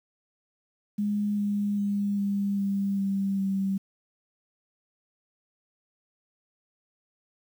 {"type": "tone with pitch steps", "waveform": "sine", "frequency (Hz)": [206.5, 204.4, 202.3, 200.2, 198.09, 196.04, 194.01], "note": ["G#3", "G#3", "G#3", "G3", "G3", "G3", "G3"], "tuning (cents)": [-10, -27, -45, 37, 18, 0, -18], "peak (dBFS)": -24, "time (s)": [0.98, 3.78], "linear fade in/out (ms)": 10, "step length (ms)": 400, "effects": ["9-bit"]}